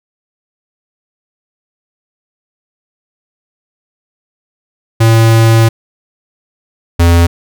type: tone pair in turn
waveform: square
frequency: 113.3 / 85.25 Hz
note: A#2 / F2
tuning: -49 / -41 cents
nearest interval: perfect fourth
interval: 492 cents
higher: first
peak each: -5 dBFS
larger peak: neither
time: 5-5.69 / 6.99-7.27 s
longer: first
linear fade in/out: 10 ms
effects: none